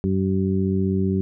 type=harmonic tone; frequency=95.4 Hz; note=G2; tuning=47 cents flat; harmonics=1 / 2 / 3 / 4; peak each=-24 / -21 / -29 / -26 dBFS; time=0.04-1.21 s; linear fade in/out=0 ms; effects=none